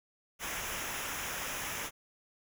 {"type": "noise with comb filter", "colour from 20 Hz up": "pink", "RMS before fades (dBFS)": -38, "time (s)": [0.39, 1.91], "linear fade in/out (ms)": 50, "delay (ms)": 0.23, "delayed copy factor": -0.7, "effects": []}